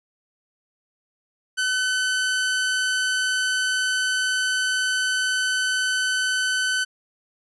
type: tone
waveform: sawtooth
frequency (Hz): 1514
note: F#6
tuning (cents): +39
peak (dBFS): -17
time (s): 1.57-6.85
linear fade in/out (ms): 20
effects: resampled to 24000 Hz